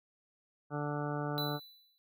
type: harmonic tone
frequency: 146.83 Hz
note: D3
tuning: in tune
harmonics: 1 / 2 / 3 / 4 / 5 / 6 / 8 / 9 / 10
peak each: -37 / -40 / -42 / -43 / -44 / -45 / -46 / -47 / -47 dBFS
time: 0.7-1.6 s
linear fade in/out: 50 ms
type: tone with exponential decay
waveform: square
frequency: 3980 Hz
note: B7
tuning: 13 cents sharp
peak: -34 dBFS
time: 1.38-1.98 s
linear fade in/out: 0 ms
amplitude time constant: 130 ms
effects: none